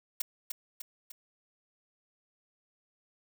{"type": "noise with echo", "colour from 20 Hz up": "blue", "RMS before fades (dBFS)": -30, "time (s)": [0.2, 0.22], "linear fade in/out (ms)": 5, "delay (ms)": 300, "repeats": 3, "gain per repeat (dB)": -5, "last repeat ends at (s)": 1.12, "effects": []}